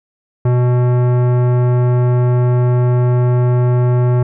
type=tone with tanh clipping; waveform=sine; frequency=123.47 Hz; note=B2; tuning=in tune; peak=-12 dBFS; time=0.45-4.23 s; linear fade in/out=5 ms; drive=17 dB; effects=none